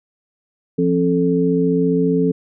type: tone cluster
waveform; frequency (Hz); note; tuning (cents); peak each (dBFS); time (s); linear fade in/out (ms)
sine; 173.1 / 267.9 / 435.9; F3 / C4 / A4; -15 / +41 / -16; -18; 0.78-2.32; 10
effects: none